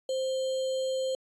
sine tone with sample-and-hold, 523.3 Hz, C5, in tune, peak -27 dBFS, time 0.09-1.15 s, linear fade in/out 2 ms, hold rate 3675 Hz, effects resampled to 22050 Hz

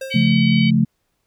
square tone with exponential decay, 532 Hz, C5, 29 cents sharp, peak -25 dBFS, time 0.01-0.52 s, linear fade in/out 5 ms, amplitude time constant 110 ms
harmonic tone, 758 Hz, F#5, 42 cents sharp, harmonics 3 / 4 / 5 / 6, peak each -24 / -26 / -35 / -34 dBFS, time 0.1-0.71 s, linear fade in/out 20 ms
sine chord, Db augmented, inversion none, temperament equal with one note detuned, 138.59 / 174.61 / 219.4 Hz, Db3 / F3 / A3, 0 / 0 / -5 cents, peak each -18 / -18 / -15 dBFS, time 0.14-0.85 s, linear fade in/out 10 ms
effects pink hiss -70 dBFS RMS until 1.26 s

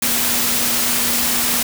sine tone in noise, 239.3 Hz, A#3, 46 cents sharp, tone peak -29 dBFS, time 0.02-1.63 s, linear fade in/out 5 ms, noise white, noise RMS -18 dBFS, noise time 0.02-1.63 s, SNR -14 dB, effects none

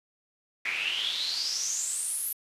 pink noise with band-pass filter sweep, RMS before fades -31 dBFS, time 0.65-2.33 s, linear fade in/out 5 ms, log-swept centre 2200 to 12000 Hz, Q 8.3, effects resampled to 32000 Hz

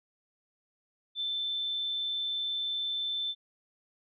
sine tone, 3537 Hz, A7, 8 cents sharp, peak -30 dBFS, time 1.15-3.35 s, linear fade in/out 50 ms, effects none

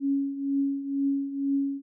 sine tone with tremolo, 277.2 Hz, C#4, in tune, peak -21 dBFS, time 0-1.82 s, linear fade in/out 50 ms, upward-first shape triangle, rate 2.1 Hz, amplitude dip 75%, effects none

